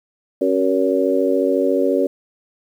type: harmonic tone with a mistuned harmonic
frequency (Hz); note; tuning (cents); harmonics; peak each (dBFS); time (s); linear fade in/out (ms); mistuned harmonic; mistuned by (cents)
94.1; F#2; +30; 3 / 4 / 5 / 6; -20 / -20 / -20 / -20; 0.41-2.07; 5; 3; -48
effects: 8-bit